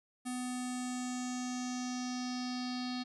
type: tone with low-pass filter sweep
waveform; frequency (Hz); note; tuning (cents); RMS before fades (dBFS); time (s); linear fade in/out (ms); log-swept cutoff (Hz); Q
square; 250; B3; +21; -38; 0.25-3.04; 20; 9400 to 4400; 5.1
effects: none